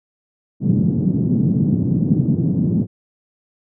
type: band-pass noise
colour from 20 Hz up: white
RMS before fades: -17 dBFS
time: 0.6-2.87 s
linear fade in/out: 50 ms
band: 130 to 220 Hz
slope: 24 dB/octave
effects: none